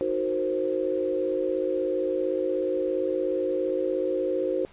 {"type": "chord", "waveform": "sine", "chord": "C half-diminished seventh", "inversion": "first", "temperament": "equal with one note detuned", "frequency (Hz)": [314.2, 370, 466.2, 523.3], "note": ["Eb4", "Gb4", "Bb4", "C5"], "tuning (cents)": [17, 0, 0, 0], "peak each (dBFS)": [-32, -28, -33, -27], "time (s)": [0.01, 4.65], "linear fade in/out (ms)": 0, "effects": ["pink hiss -53 dBFS RMS until 4.72 s", "resampled to 8000 Hz"]}